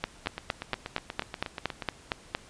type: two click trains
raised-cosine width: 0.3 ms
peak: -11 / -18 dBFS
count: 11 / 14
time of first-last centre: 0.04-2.349 / 0.26-1.823 s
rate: 4.33 / 8.32 Hz
effects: pink hiss -53 dBFS RMS until 2.49 s + resampled to 22050 Hz